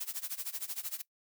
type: noise with tremolo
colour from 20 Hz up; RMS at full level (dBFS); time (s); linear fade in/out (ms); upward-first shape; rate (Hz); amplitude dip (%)
blue; -36; 0-1.02; 10; sine; 13; 90
effects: noise-tail reverb RT60 0.1 s tail -20 dB re dry